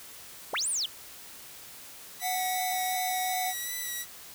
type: linear two-way sweep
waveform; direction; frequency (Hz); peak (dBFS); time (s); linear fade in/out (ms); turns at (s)
sine; up then down; 192.3 to 9956 to 2816; -27; 0.53-0.86; 5; 0.69
type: tone with vibrato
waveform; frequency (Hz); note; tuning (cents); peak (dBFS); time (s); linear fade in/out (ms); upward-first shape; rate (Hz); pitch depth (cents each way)
5% pulse; 1957; B6; -16; -23; 2.19-4.06; 50; sine; 2.7; 26
type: tone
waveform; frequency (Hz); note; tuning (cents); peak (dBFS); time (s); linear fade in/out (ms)
square; 740; F#5; 0; -30; 2.21-3.54; 50
effects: white hiss -47 dBFS RMS until 4.34 s